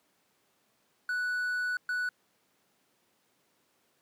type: tone bursts at uneven times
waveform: triangle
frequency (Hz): 1480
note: F#6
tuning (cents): 0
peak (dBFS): -27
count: 2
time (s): 1.09-1.77 / 1.89-2.09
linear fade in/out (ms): 2
effects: pink hiss -71 dBFS RMS until 4.01 s + high-pass 200 Hz 12 dB/octave

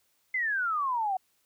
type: exponential sweep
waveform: sine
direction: down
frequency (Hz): 2091 to 735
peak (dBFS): -26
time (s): 0.34-1.17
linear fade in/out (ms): 5
effects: white hiss -71 dBFS RMS until 1.45 s

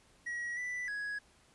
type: tone with pitch steps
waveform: triangle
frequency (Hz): 1911 / 1979 / 1668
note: A#6 / B6 / G#6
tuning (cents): +43 / +3 / +7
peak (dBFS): -34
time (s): 0.26-1.19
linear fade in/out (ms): 10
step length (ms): 310
effects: pink hiss -65 dBFS RMS until 1.54 s + resampled to 24000 Hz

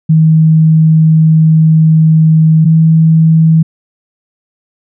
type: tone pair in turn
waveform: sine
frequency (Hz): 158.8 / 160.92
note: D#3 / E3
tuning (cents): +36 / -41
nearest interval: unison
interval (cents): 23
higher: second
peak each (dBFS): -3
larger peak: neither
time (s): 0.09-2.65 / 2.65-3.63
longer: first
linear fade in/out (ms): 10
effects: none

